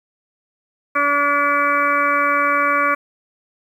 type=harmonic tone; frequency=287.1 Hz; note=D4; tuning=39 cents flat; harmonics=1 / 2 / 4 / 5 / 6 / 7 / 8; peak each=-28 / -24 / -17 / -21 / -28 / -27 / -23 dBFS; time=0.95-2.95 s; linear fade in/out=10 ms; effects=8-bit